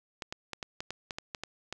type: clicks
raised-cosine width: 0.2 ms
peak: -19 dBFS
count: 11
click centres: 0.222 / 0.325 / 0.533 / 0.628 / 0.805 / 0.906 / 1.108 / 1.185 / 1.348 / 1.436 / 1.726 s
effects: none